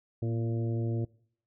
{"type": "harmonic tone with a mistuned harmonic", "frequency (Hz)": 114.6, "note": "A#2", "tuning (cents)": -29, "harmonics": [1, 2, 3, 4, 5, 6], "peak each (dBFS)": [-29, -38, -37, -43, -46, -52], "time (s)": [0.22, 1.05], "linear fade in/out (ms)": 5, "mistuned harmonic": 2, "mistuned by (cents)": 46, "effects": ["noise-tail reverb RT60 0.6 s tail -23 dB re dry"]}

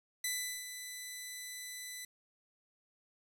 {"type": "tone with ADSR envelope", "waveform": "10% pulse", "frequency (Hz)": 1996, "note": "B6", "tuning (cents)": 18, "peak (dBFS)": -24, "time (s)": [0.24, 2.05], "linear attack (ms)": 4, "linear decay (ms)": 390, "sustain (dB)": -10, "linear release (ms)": 4, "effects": ["10-bit"]}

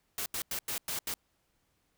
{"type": "noise bursts at uneven times", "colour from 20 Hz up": "white", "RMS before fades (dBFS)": -35, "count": 6, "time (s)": [[0.18, 0.26], [0.34, 0.42], [0.51, 0.59], [0.68, 0.78], [0.88, 0.99], [1.07, 1.14]], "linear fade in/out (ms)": 2, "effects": ["pink hiss -75 dBFS RMS until 1.97 s"]}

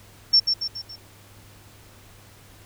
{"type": "tone with echo", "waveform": "sine", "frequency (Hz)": 5430, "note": "F8", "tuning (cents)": -50, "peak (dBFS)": -12, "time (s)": [0.33, 0.4], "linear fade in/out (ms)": 10, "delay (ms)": 140, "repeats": 4, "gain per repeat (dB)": -6, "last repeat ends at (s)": 0.96, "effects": ["added 101 Hz sine -51 dBFS peak until 2.65 s", "pink hiss -51 dBFS RMS until 2.65 s"]}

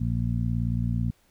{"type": "harmonic tone", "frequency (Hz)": 58.2, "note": "A#1", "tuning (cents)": -2, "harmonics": [1, 2, 3, 4], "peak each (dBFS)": [-30, -26, -31, -32], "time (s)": [0, 1.11], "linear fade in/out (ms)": 10, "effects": ["pink hiss -64 dBFS RMS until 1.3 s"]}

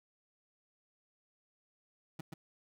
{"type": "tone with echo", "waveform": "30% pulse", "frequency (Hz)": 160, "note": "D#3", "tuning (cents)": 49, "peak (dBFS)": -37, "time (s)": [2.19, 2.21], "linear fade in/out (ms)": 5, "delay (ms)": 130, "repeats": 1, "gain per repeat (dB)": -3, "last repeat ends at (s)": 2.34, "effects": []}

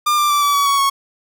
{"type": "tone with pitch steps", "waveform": "45% pulse", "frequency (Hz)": [1200, 1183.5, 1167.2, 1151.1, 1135.3, 1119.6, 1104.2], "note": ["D6", "D6", "D6", "D6", "C#6", "C#6", "C#6"], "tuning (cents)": [37, 13, -11, -35, 41, 17, -7], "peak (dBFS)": -13, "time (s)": [0.06, 0.9], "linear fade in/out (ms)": 10, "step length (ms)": 120, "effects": ["8-bit"]}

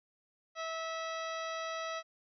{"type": "harmonic tone with a mistuned harmonic", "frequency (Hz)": 650, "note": "E5", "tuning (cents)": -24, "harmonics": [1, 2, 3, 4, 5, 6, 7, 8, 9], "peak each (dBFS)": [-40, -40, -45, -49, -50, -50, -56, -58, -54], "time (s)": [0.55, 2.03], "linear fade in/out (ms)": 50, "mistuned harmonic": 7, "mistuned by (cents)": 77, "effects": []}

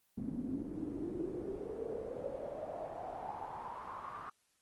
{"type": "noise with band-pass filter sweep", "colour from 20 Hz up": "brown", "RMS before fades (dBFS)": -42, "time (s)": [0.17, 4.3], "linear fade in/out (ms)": 10, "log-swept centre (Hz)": [230, 1200], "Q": 7.6, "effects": ["white hiss -75 dBFS RMS until 4.61 s", "Opus 24 kbps"]}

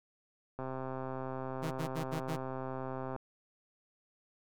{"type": "click train", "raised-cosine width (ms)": 1, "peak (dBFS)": -26, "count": 338, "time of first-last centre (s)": [0.59, 3.163], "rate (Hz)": 131}
{"type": "tone bursts", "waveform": "sawtooth", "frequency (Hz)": 159, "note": "D#3", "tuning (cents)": 38, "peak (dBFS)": -31, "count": 5, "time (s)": [1.62, 2.369], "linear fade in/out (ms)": 20, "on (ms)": 93, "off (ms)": 71}
{"effects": []}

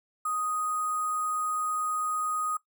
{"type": "tone with sample-and-hold", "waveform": "sine", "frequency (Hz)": 1244.5, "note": "D#6", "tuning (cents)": 0, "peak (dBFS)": -27, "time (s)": [0.25, 2.57], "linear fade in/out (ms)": 5, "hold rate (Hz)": 8820, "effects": ["noise-tail reverb RT60 0.1 s tail -17 dB re dry"]}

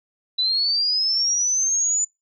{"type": "linear sweep", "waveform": "sine", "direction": "up", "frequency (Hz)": [3951, 7040], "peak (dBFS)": -18, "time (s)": [0.38, 2.05], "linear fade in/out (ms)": 10, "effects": ["noise-tail reverb RT60 0.2 s tail -24 dB re dry"]}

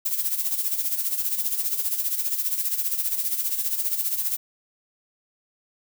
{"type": "noise with tremolo", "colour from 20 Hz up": "violet", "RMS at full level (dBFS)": -23, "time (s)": [0.05, 4.37], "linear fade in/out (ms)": 10, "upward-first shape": "sine", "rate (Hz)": 15, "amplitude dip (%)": 65, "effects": []}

